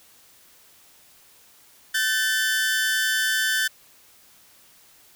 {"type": "tone pair together", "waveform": "sawtooth", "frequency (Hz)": [1529.7, 1760], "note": ["G6", "A6"], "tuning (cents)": [-43, 0], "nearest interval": "major second", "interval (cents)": 243, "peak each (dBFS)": -20, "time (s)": [1.94, 3.68], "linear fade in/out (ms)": 10, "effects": ["white hiss -54 dBFS RMS until 5.15 s"]}